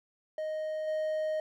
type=tone with level steps; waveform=triangle; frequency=622.3 Hz; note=D#5; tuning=in tune; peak=-30 / -27 dBFS; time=0.38-1.4 s; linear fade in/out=2 ms; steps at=0.87 s; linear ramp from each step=10 ms; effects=none